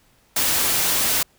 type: noise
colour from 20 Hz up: white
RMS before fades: -20 dBFS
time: 0.36-1.23 s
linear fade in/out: 5 ms
effects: pink hiss -59 dBFS RMS until 1.38 s